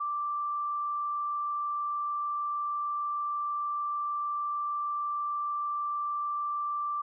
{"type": "tone with frequency modulation", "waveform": "sine", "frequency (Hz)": 1174.7, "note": "D6", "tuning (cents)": 0, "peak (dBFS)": -29, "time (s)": [0, 7.02], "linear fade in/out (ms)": 10, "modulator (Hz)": 26.5, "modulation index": 0.23, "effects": []}